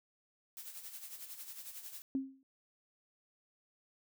blue noise with tremolo, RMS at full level -46 dBFS, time 0.57-2.02 s, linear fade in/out 0 ms, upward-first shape sine, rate 11 Hz, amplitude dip 60%
sine tone with exponential decay, 267.6 Hz, C4, 39 cents sharp, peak -29 dBFS, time 2.15-2.43 s, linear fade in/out 1 ms, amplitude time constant 59 ms
effects none

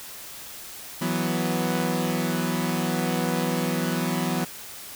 sawtooth chord, E suspended second, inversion none, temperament equal, 164.81 / 185 / 246.9 Hz, E3 / F#3 / B3, 0 / 0 / 0 cents, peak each -24 dBFS, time 1.01-4.45 s, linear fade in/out 10 ms, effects white hiss -40 dBFS RMS until 4.95 s

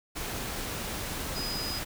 sine tone in noise, 4978 Hz, D#8, in tune, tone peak -34 dBFS, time 1.35-1.8 s, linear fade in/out 20 ms, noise pink, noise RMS -35 dBFS, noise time 0.15-1.85 s, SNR -2 dB, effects none

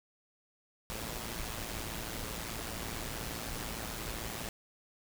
pink noise with amplitude modulation, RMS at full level -37 dBFS, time 0.9-4.49 s, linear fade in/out 0 ms, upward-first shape sine, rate 113 Hz, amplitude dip 60%, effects none

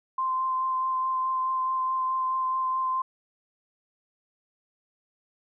sine tone with vibrato, 1041 Hz, C6, 9 cents flat, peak -24 dBFS, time 0.18-3.02 s, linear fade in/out 5 ms, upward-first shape sine, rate 4.7 Hz, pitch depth 11 cents each way, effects none

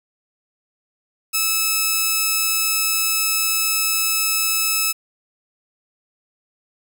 5% pulse tone pair together, 1301 / 2602 Hz, E6 / E7, -23 / -23 cents, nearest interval octave, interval 1200 cents, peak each -12 / -12 dBFS, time 1.33-4.93 s, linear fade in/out 20 ms, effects none

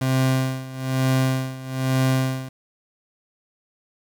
30% pulse tone with tremolo, 131.1 Hz, C3, 4 cents sharp, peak -14 dBFS, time 0.01-2.49 s, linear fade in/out 5 ms, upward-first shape sine, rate 1.1 Hz, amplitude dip 85%, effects 9-bit

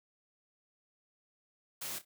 white noise with echo, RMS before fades -40 dBFS, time 1.81-1.99 s, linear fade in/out 10 ms, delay 30 ms, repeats 2, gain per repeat -13 dB, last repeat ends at 2.05 s, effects high-pass 100 Hz 12 dB/octave

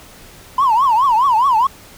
triangle tone with vibrato, 986 Hz, B5, 3 cents flat, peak -7 dBFS, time 0.58-1.67 s, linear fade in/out 5 ms, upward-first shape triangle, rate 4.8 Hz, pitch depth 270 cents each way, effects tanh soft clip ceiling -7 dBFS + pink hiss -41 dBFS RMS until 1.97 s

